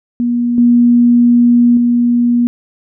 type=tone with level steps; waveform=sine; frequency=240 Hz; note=B3; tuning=49 cents flat; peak=-11 / -5 / -8 dBFS; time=0.2-2.47 s; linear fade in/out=0 ms; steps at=0.58 / 1.77 s; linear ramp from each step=2 ms; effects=none